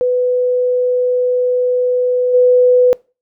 sine tone with level steps, 497.9 Hz, B4, 14 cents sharp, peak -11 / -6 dBFS, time 0.01-2.93 s, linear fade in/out 0 ms, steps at 2.33 s, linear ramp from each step 20 ms, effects noise-tail reverb RT60 0.3 s tail -24 dB re dry

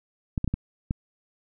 clicks, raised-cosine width 5 ms, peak -13 dBFS, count 5, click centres 0.378 / 0.444 / 0.477 / 0.54 / 0.909 s, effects none

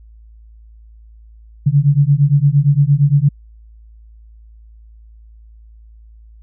sine beating tone pair, 138.59 / 147.29 Hz, C#3 / D3, 0 / +5 cents, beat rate 8.7 Hz, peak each -12 dBFS, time 1.66-3.29 s, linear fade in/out 10 ms, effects added 55 Hz sine -39 dBFS peak until 6.42 s

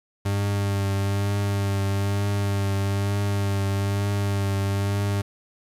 40% pulse tone with vibrato, 99.8 Hz, G2, 32 cents sharp, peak -21 dBFS, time 0.25-5.22 s, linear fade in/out 10 ms, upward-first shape triangle, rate 1.1 Hz, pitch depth 25 cents each way, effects resampled to 32000 Hz + 8-bit

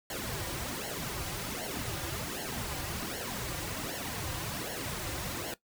pink noise with flanger, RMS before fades -37 dBFS, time 0.1-5.54 s, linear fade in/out 2 ms, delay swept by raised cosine 0.81 to 4.71 ms, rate 1.3 Hz, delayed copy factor -0.8, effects noise-tail reverb RT60 0.1 s tail -17 dB re dry

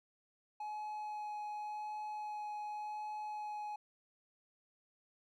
triangle tone with vibrato, 844 Hz, G#5, 28 cents sharp, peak -38 dBFS, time 0.6-3.76 s, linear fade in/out 5 ms, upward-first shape sine, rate 0.89 Hz, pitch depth 9 cents each way, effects none

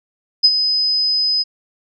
sine tone with ADSR envelope, 5030 Hz, D#8, 18 cents sharp, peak -5 dBFS, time 0.43-1.44 s, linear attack 18 ms, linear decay 48 ms, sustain -9 dB, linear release 26 ms, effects none

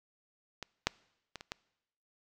clicks, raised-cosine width 0.2 ms, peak -22 / -9 / -24 / -28 / -19 dBFS, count 5, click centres 0.627 / 0.87 / 1.357 / 1.409 / 1.519 s, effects noise-tail reverb RT60 0.9 s tail -24 dB re dry

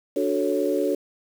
sine chord, D major seventh, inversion none, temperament equal, 293.7 / 370 / 440 / 554.4 Hz, D4 / F#4 / A4 / C#5, 0 / 0 / 0 / 0 cents, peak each -26 dBFS, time 0.16-0.95 s, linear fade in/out 5 ms, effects 7-bit

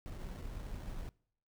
brown noise with sample-and-hold, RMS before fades -43 dBFS, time 0.06-1.09 s, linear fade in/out 0 ms, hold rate 2450 Hz, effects noise-tail reverb RT60 0.6 s tail -24 dB re dry

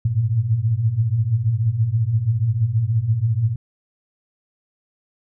sine tone cluster, 101.7 / 110.2 / 116.4 Hz, G#2 / A2 / A#2, -36 / +3 / -2 cents, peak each -24 / -24 / -18 dBFS, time 0.05-3.56 s, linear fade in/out 5 ms, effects none

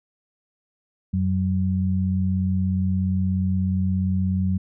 sine tone pair together, 91.01 / 187.9 Hz, F#2 / F#3, -28 / +27 cents, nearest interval octave + minor second, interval 1255 cents, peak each -22 dBFS, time 1.13-4.58 s, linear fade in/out 10 ms, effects none

